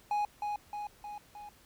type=tone with echo; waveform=triangle; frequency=830.6 Hz; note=G#5; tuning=in tune; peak=-26 dBFS; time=0.11-0.25 s; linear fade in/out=2 ms; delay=310 ms; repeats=4; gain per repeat=-4 dB; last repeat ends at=1.49 s; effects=pink hiss -61 dBFS RMS until 1.65 s